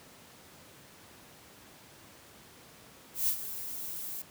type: noise with ADSR envelope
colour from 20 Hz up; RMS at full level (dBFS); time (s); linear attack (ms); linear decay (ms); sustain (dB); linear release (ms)
violet; -27; 3.14-4.22; 140; 77; -12; 6
effects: pink hiss -54 dBFS RMS until 4.3 s + high-pass 100 Hz 12 dB/octave